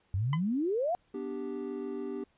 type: exponential sweep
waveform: sine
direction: up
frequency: 89.1 to 740 Hz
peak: -27 dBFS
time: 0.14-0.95 s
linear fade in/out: 0 ms
type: tone with exponential decay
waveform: sawtooth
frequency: 1014 Hz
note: B5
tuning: 45 cents sharp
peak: -25 dBFS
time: 0.33-0.41 s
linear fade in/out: 2 ms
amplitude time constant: 16 ms
type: chord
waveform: triangle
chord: G major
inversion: first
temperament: equal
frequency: 246.9 / 293.7 / 392 Hz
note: B3 / D4 / G4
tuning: 0 / 0 / 0 cents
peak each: -38 / -38 / -35 dBFS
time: 1.14-2.24 s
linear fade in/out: 5 ms
effects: pink hiss -70 dBFS RMS until 2.37 s + resampled to 8000 Hz

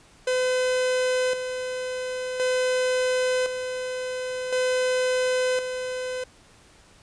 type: tone with tremolo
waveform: 45% pulse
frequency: 508 Hz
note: B4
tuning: 49 cents sharp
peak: -21 dBFS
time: 0.27-6.24 s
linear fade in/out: 5 ms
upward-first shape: square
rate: 0.47 Hz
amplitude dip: 55%
effects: pink hiss -54 dBFS RMS until 7.02 s + resampled to 22050 Hz

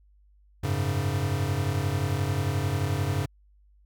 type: chord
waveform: square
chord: F# suspended second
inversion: none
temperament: equal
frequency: 92.5 / 103.83 / 138.59 Hz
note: F#2 / G#2 / C#3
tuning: 0 / 0 / 0 cents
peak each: -30 dBFS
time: 0.63-3.26 s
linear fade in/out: 10 ms
effects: added 50 Hz sine -56 dBFS peak until 3.85 s

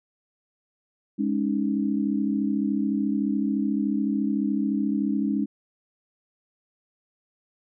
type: chord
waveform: sine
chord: Ab suspended fourth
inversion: none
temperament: equal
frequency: 207.7 / 277.2 / 311.1 Hz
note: Ab3 / Db4 / Eb4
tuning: 0 / 0 / 0 cents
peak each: -25 / -26 / -29 dBFS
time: 1.18-5.46 s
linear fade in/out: 20 ms
effects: none

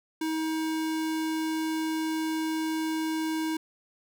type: tone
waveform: square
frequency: 317.7 Hz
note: D#4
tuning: 36 cents sharp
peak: -28 dBFS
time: 0.21-3.57 s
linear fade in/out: 5 ms
effects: none

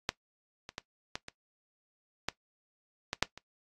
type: clicks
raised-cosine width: 0.2 ms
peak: -10 / -24 / -19 / -17 / -23 / -12 / -14 / -6 / -27 dBFS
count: 9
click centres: 0.091 / 0.691 / 0.781 / 1.155 / 1.284 / 2.286 / 3.131 / 3.226 / 3.376 s
effects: noise-tail reverb RT60 0.1 s tail -19 dB re dry + AAC 32 kbps

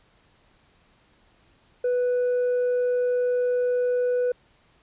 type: tone with tanh clipping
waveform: sine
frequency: 493.9 Hz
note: B4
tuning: in tune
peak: -21 dBFS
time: 1.84-4.32 s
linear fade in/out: 5 ms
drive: 2 dB
effects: pink hiss -61 dBFS RMS until 4.82 s + resampled to 8000 Hz

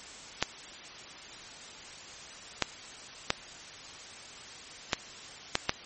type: clicks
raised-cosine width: 0.2 ms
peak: -6 dBFS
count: 6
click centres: 0.426 / 2.623 / 3.304 / 4.932 / 5.554 / 5.694 s
effects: white hiss -46 dBFS RMS until 5.85 s + MP3 32 kbps

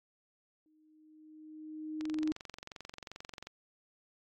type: tone with exponential growth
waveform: sine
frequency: 310 Hz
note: D#4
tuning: 6 cents flat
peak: -28 dBFS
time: 0.66-2.32 s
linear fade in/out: 1 ms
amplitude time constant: 360 ms
type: click train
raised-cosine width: 0.2 ms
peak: -27 dBFS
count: 34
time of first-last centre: 2.01-3.47 s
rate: 22.6 Hz
effects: AAC 48 kbps

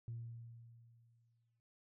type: tone with exponential decay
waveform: sine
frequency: 116.54 Hz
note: A#2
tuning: in tune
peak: -40 dBFS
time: 0.08-1.6 s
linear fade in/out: 0 ms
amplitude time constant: 330 ms
effects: tanh soft clip ceiling -38 dBFS

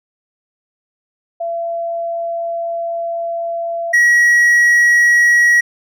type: tone pair in turn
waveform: sine / triangle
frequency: 676 / 1912 Hz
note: E5 / A#6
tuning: +43 / +43 cents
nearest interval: octave + tritone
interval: 1800 cents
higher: second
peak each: -18 / -6 dBFS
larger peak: second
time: 1.4-3.93 / 3.93-5.61 s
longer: first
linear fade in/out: 10 ms
effects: none

